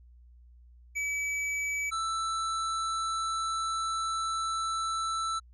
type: tone pair in turn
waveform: square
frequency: 2290 / 1324.9 Hz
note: D7 / E6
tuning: -44 / +8 cents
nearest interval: major sixth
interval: 948 cents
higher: first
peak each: -30 / -30 dBFS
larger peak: neither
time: 0.95-1.91 / 1.91-5.4 s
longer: second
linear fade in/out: 20 ms
effects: added 60 Hz sine -52 dBFS peak until 5.53 s + resampled to 24000 Hz

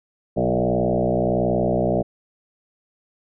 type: tone with frequency modulation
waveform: sine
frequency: 394.8 Hz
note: G4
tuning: 12 cents sharp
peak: -17 dBFS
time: 0.36-2.03 s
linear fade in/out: 20 ms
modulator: 61.4 Hz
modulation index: 4.7
effects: none

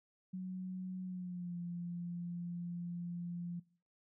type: tone with pitch glide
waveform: sine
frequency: 185 to 173.61 Hz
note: F#3 to F3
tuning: 0 to -10 cents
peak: -39 dBFS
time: 0.33-3.6 s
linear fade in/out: 10 ms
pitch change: -110 cents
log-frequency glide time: 1.03-1.57 s
effects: noise-tail reverb RT60 0.5 s tail -23 dB re dry

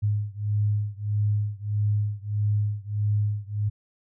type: beating tone pair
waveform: sine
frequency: 103.6 / 105.2 Hz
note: G#2 / G#2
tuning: -4 / +23 cents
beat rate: 1.6 Hz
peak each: -25 / -26 dBFS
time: 0.02-3.7 s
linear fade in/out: 20 ms
effects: none

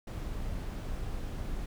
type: noise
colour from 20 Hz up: brown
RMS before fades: -36 dBFS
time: 0.07-1.66 s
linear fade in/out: 5 ms
effects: none

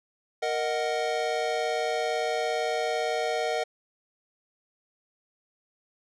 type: chord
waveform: square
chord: D# minor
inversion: second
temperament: equal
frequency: 466.2 / 622.3 / 740 Hz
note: A#4 / D#5 / F#5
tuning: 0 / 0 / 0 cents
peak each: -31 dBFS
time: 0.42-3.64 s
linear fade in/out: 10 ms
effects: low-pass 6000 Hz 12 dB/octave

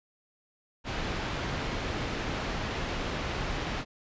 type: low-pass noise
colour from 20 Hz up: pink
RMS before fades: -33 dBFS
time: 0.84-3.85 s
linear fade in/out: 50 ms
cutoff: 3700 Hz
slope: 12 dB/octave
effects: resampled to 16000 Hz

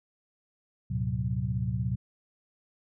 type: tone cluster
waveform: sine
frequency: 74.9 / 109.2 / 125.7 / 183.6 Hz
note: D2 / A2 / B2 / F#3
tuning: +35 / -13 / +31 / -13 cents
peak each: -36 / -32 / -30 / -35 dBFS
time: 0.9-1.96 s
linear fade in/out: 10 ms
effects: none

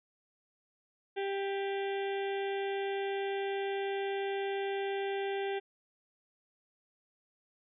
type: harmonic tone with a mistuned harmonic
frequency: 394.3 Hz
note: G4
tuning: 10 cents sharp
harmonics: 1 / 2 / 4 / 5 / 6 / 7 / 8 / 9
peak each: -33 / -39 / -45 / -47 / -49 / -50 / -51 / -52 dBFS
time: 1.16-5.6 s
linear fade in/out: 20 ms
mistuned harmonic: 9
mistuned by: -37 cents
effects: none

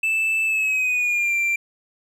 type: tone with pitch glide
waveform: triangle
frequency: 2637 to 2363 Hz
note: E7 to D7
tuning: 0 to +10 cents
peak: -17 dBFS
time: 0.03-1.56 s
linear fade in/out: 5 ms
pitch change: -190 cents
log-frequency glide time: 0.45-1.35 s
effects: none

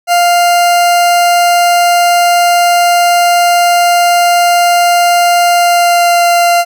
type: tone with pitch glide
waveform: 40% pulse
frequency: 699 to 693.8 Hz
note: F5 to F5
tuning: +1 to -12 cents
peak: -5 dBFS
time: 0.07-6.65 s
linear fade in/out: 50 ms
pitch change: -13 cents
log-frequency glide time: 5.52-6.25 s
effects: none

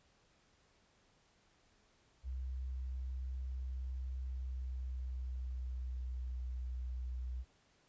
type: tone with pitch glide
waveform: sine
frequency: 64.2 to 62.23 Hz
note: C2 to B1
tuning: -32 to +14 cents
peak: -38 dBFS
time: 2.23-7.45 s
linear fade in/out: 50 ms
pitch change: -54 cents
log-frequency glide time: 4.1-6.44 s
effects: pink hiss -71 dBFS RMS until 7.88 s + resampled to 16000 Hz

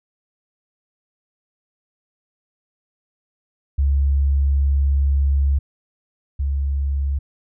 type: tone pair in turn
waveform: sine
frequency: 69.5 / 69.5 Hz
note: C#2 / C#2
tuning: +5 / +5 cents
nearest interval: unison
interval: 0 cents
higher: neither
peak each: -14 / -18 dBFS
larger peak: first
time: 3.78-5.59 / 6.39-7.19 s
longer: first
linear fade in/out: 10 ms
effects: none

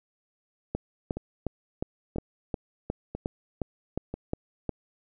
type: two click trains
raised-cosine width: 2 ms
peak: -15 / -20 dBFS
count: 12 / 4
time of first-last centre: 0.75-4.693 / 1.17-4.14 s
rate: 2.79 / 1.01 Hz
effects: none

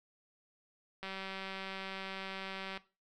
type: click train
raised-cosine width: 0.3 ms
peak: -26 dBFS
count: 336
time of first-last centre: 1.03-2.775 s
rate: 192 Hz
effects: noise-tail reverb RT60 0.3 s tail -17 dB re dry

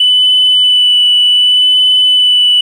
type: tone with vibrato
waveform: sine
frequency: 2986 Hz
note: F#7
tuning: 15 cents sharp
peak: -4 dBFS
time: 0-2.61 s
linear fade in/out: 5 ms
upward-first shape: sine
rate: 0.66 Hz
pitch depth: 13 cents each way
effects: tanh soft clip ceiling -1 dBFS + 7-bit

